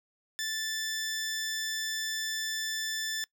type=tone; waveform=15% pulse; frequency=1760 Hz; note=A6; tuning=in tune; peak=-25 dBFS; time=0.39-3.24 s; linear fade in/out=0 ms; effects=noise-tail reverb RT60 0.1 s tail -22 dB re dry